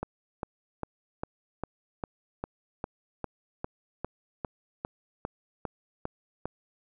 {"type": "click train", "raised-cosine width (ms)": 1, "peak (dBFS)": -18, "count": 17, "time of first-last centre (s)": [0.03, 6.456], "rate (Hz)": 2.49, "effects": []}